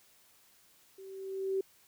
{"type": "tone with level ramp", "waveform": "sine", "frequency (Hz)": 385, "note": "G4", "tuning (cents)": -31, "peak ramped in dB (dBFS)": [-47, -27], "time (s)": [0.98, 1.61], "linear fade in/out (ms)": 5, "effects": ["white hiss -64 dBFS RMS until 1.87 s"]}